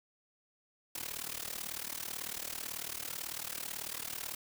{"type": "noise with amplitude modulation", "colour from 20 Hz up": "white", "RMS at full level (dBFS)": -37, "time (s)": [0.95, 4.35], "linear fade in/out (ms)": 5, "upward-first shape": "sine", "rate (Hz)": 38.1, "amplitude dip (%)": 90, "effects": []}